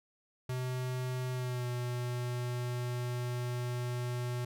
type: tone with pitch glide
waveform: square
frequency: 127.2 to 122.73 Hz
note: C3 to B2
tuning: -48 to -10 cents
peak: -34 dBFS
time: 0.49-4.45 s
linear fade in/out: 5 ms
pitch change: -62 cents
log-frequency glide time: 1.33-1.67 s
effects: none